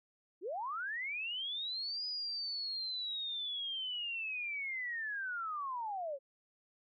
sine linear two-way sweep, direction up then down, 311.1 to 4978 to 523 Hz, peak -36 dBFS, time 0.41-6.19 s, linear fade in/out 50 ms, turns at 2.06 s, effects MP3 96 kbps

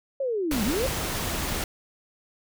sine linear two-way sweep, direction down then up, 560 to 190 to 560 Hz, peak -24 dBFS, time 0.2-0.87 s, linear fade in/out 5 ms, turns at 0.64 s
pink noise, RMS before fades -29 dBFS, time 0.51-1.64 s, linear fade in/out 2 ms
effects none

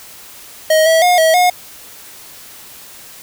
square tone with pitch steps, 629 / 649 / 716 / 643 / 720 Hz, D#5 / E5 / F5 / E5 / F#5, +19 / -27 / +43 / -43 / -47 cents, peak -9 dBFS, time 0.7-1.5 s, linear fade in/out 5 ms, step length 160 ms, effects white hiss -37 dBFS RMS until 3.22 s

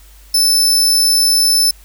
sawtooth tone, 5274 Hz, E8, in tune, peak -7 dBFS, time 0.34-1.71 s, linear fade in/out 5 ms, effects added 50 Hz sine -40 dBFS peak until 1.84 s + white hiss -47 dBFS RMS until 1.84 s

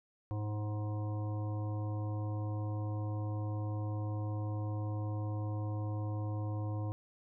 harmonic tone, 105.3 Hz, G#2, 24 cents sharp, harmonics 1 / 3 / 5 / 7 / 9 / 10, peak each -34 / -44 / -48 / -51 / -53 / -54 dBFS, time 0.31-6.92 s, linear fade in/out 0 ms, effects none

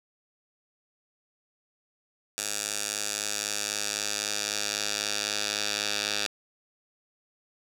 10% pulse tone with band-pass filter sweep, 103.83 Hz, G#2, in tune, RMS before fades -31 dBFS, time 2.38-6.27 s, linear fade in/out 0 ms, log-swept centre 7600 to 4500 Hz, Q 1.4, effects 8-bit

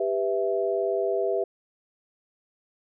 sine chord, E minor, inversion first, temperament just, 395.6 / 494.4 / 659.3 Hz, G4 / B4 / E5, +16 / +2 / 0 cents, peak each -26 / -29 / -27 dBFS, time 0-1.44 s, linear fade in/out 5 ms, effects none

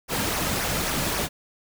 pink noise with flanger, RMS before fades -26 dBFS, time 0.08-1.29 s, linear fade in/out 50 ms, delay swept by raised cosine 0.25 to 2.75 ms, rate 3.7 Hz, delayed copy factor -0.5, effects none

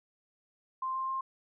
sine tone with pitch steps, 1046.5 / 1053.2 / 1059.9 Hz, C6 / C6 / C6, 0 / +11 / +22 cents, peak -31 dBFS, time 0.82-1.21 s, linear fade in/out 5 ms, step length 130 ms, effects none

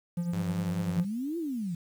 triangle tone with tremolo, 173.1 Hz, F3, 15 cents flat, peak -24 dBFS, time 0.17-1.05 s, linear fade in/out 5 ms, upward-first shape triangle, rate 10 Hz, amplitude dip 60%
sawtooth tone with vibrato, 98 Hz, G2, in tune, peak -31 dBFS, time 0.33-1 s, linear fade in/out 0 ms, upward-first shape triangle, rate 4.7 Hz, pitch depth 79 cents each way
sine exponential two-way sweep, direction up then down, 162.4 to 349.2 to 162.4 Hz, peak -30 dBFS, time 0.96-1.75 s, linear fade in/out 5 ms, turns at 1.38 s
effects 9-bit

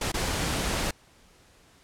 pink noise with dropouts, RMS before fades -28 dBFS, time 0.01-0.91 s, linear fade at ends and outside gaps 5 ms, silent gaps 0.119-0.14 s, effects pink hiss -58 dBFS RMS until 1.83 s + low-pass 10000 Hz 12 dB/octave

